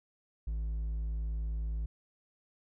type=tone with hard clipping; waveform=sine; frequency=54.9 Hz; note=A1; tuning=3 cents flat; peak=-33 dBFS; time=0.47-1.86 s; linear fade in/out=5 ms; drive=3 dB; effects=none